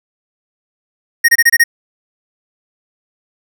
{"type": "tone bursts", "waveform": "square", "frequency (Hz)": 1864.7, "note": "A#6", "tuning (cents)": 0, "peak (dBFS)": -6, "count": 6, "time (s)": [1.24, 1.64], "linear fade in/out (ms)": 10, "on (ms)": 45, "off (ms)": 26, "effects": []}